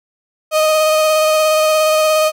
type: tone with vibrato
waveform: 35% pulse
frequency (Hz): 622.3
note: D#5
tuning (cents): 0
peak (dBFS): -9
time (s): 0.51-2.32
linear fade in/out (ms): 50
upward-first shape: square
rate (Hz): 17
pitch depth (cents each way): 12
effects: none